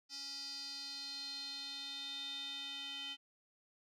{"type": "tone with band-pass filter sweep", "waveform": "square", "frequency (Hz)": 279, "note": "C#4", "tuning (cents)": 11, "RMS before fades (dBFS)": -45, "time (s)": [0.09, 3.17], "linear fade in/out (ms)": 50, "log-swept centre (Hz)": [5000, 3200], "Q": 7.9, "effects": []}